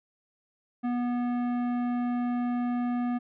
sine tone with tanh clipping, 243.6 Hz, B3, 24 cents flat, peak -28 dBFS, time 0.83-3.19 s, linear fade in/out 20 ms, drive 14 dB, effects none

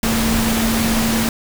sine tone in noise, 225.7 Hz, A3, 44 cents sharp, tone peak -17 dBFS, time 0.03-1.29 s, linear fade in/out 2 ms, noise pink, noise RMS -20 dBFS, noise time 0.03-1.29 s, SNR 0 dB, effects none

